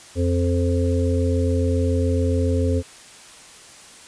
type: harmonic tone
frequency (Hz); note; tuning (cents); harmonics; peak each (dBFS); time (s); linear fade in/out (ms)
87.1; F2; -4; 1 / 3 / 5 / 6; -19 / -24 / -26 / -27; 0.15-2.83; 50
effects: white hiss -44 dBFS RMS until 4.07 s + resampled to 22050 Hz